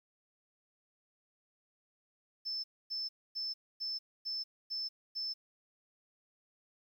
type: tone bursts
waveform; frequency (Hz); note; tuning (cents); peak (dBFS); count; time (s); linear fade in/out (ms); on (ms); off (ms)
sine; 5274; E8; 0; -35; 7; 2.45-5.34; 20; 190; 260
effects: 11-bit